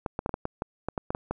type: clicks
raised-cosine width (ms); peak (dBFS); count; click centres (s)
1; -15; 12; 0.062 / 0.191 / 0.261 / 0.293 / 0.341 / 0.454 / 0.621 / 0.886 / 0.978 / 1.105 / 1.149 / 1.31
effects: none